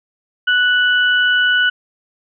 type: tone pair together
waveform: sine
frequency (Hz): 1480 / 2963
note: F#6 / F#7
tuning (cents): 0 / +2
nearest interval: octave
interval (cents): 1202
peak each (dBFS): -12 / -18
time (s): 0.47-1.7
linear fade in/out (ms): 10
effects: none